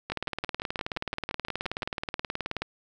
two click trains, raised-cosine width 0.3 ms, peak -17 / -14 dBFS, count 11 / 48, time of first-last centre 0.1-1.83 / 0.12-2.62 s, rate 5.78 / 18.8 Hz, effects none

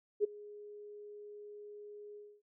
sine tone with ADSR envelope, 415.3 Hz, G#4, in tune, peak -24 dBFS, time 0.2-2.42 s, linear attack 41 ms, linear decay 12 ms, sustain -23 dB, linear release 260 ms, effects none

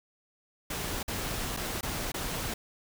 pink noise with dropouts, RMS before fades -34 dBFS, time 0.7-2.54 s, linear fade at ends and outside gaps 5 ms, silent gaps 1.03-1.079 / 1.566-1.571 / 1.81-1.829 / 2.119-2.141 s, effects none

